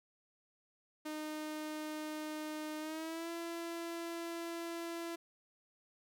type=tone with pitch glide; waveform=sawtooth; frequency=307.1 to 336.8 Hz; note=D#4 to E4; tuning=-23 to +37 cents; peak=-36 dBFS; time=1.05-5.16 s; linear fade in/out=10 ms; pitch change=+160 cents; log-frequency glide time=2.79-3.3 s; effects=none